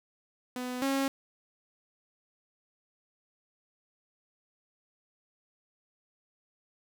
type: tone pair in turn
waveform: sawtooth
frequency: 250 / 272.3 Hz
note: B3 / C#4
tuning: +21 / -31 cents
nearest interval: minor second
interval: 148 cents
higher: second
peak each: -30 / -23 dBFS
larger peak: second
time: 0.56-0.82 / 0.82-1.08 s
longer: neither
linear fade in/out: 2 ms
effects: none